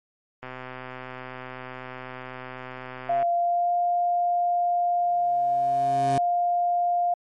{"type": "click train", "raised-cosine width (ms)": 0.5, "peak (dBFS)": -22, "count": 359, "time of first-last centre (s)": [0.43, 3.227], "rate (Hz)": 128}
{"type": "tone with pitch glide", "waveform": "sine", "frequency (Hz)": [690, 702.1], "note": ["F5", "F5"], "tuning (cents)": [-21, 9], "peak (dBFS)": -20, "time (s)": [3.09, 7.14], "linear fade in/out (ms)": 5, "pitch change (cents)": 30, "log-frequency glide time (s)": [3.26, 3.72]}
{"type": "tone with exponential growth", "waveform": "20% pulse", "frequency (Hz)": 134.6, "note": "C3", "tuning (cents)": 49, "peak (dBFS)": -20, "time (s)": [4.98, 6.18], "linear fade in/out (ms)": 2, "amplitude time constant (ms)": 260}
{"effects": ["MP3 48 kbps"]}